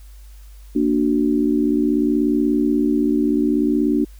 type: chord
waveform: sine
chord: Bb augmented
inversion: none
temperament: equal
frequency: 233.1 / 293.7 / 370 Hz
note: Bb3 / D4 / F#4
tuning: 0 / 0 / 0 cents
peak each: -20 / -17 / -23 dBFS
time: 0.75-4.05 s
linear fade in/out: 10 ms
effects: added 50 Hz sine -38 dBFS peak until 4.19 s + white hiss -54 dBFS RMS until 4.19 s